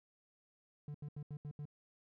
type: tone bursts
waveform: triangle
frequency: 146.9 Hz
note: D3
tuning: 1 cent sharp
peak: -40 dBFS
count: 6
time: 0.88-1.654 s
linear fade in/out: 2 ms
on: 64 ms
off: 78 ms
effects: none